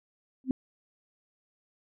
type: tone with exponential growth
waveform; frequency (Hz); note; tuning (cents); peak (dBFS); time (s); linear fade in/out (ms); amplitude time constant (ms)
sine; 260; C4; -11; -19; 0.44-0.51; 1; 15
effects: none